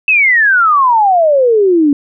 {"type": "exponential sweep", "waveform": "sine", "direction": "down", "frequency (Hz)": [2658, 277.2], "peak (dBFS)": -6, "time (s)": [0.08, 1.93], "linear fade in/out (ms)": 2, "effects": []}